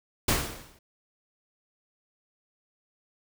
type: noise with exponential decay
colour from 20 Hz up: pink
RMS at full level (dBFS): -21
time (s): 0.28-0.79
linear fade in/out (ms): 5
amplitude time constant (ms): 110
effects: none